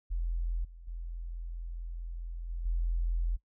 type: tone with level steps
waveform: sine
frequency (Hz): 42.31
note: E1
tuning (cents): +46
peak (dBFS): -29 / -46 / -36 / -33 / -27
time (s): 0.1-3.37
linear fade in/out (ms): 20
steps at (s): 0.64 / 0.87 / 2.49 / 2.65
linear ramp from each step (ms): 10
effects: noise-tail reverb RT60 0.1 s tail -20 dB re dry